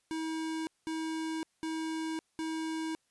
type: tone bursts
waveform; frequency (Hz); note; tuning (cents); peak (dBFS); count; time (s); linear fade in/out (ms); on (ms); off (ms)
square; 320; D#4; +49; -34; 4; 0.11-2.95; 0; 560; 200
effects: white hiss -75 dBFS RMS until 3.1 s + resampled to 24000 Hz